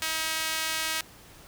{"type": "tone with high-pass filter", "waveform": "sawtooth", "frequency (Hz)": 318.6, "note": "D#4", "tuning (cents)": 41, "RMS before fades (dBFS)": -30, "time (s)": [0.02, 1.01], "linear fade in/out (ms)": 0, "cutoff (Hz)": 1900, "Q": 0.73, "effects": ["pink hiss -51 dBFS RMS until 1.47 s"]}